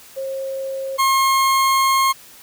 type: tone pair in turn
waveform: sine / 40% pulse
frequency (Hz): 537 / 1074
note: C5 / C6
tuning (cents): +45 / +45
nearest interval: octave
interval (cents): 1200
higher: second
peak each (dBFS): -23 / -13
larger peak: second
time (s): 0.16-0.98 / 0.98-2.13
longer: second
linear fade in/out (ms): 20
effects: white hiss -44 dBFS RMS until 2.42 s